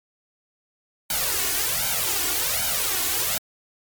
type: noise with flanger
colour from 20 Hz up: white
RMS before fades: -24 dBFS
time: 1.1-3.38 s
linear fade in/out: 2 ms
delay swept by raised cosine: 1.3 to 2.8 ms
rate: 1.3 Hz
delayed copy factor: +0.95
effects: MP3 96 kbps